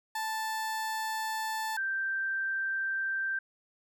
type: tone pair in turn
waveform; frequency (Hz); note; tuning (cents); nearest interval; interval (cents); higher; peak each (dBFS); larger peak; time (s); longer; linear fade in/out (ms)
30% pulse / sine; 880 / 1568; A5 / G6; 0 / 0; minor seventh; 1000; second; -29 / -29; neither; 0.15-1.77 / 1.77-3.39; neither; 5
effects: none